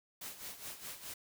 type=noise with tremolo; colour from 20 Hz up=white; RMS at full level=-44 dBFS; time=0.21-1.14 s; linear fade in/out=5 ms; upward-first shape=sine; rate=4.8 Hz; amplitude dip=70%; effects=none